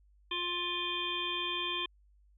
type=harmonic tone; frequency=351.5 Hz; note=F4; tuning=11 cents sharp; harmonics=1 / 3 / 5 / 7 / 9 / 10; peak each=-42 / -39 / -46 / -39 / -36 / -40 dBFS; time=0.31-1.86 s; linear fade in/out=5 ms; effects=added 50 Hz sine -61 dBFS peak until 2.37 s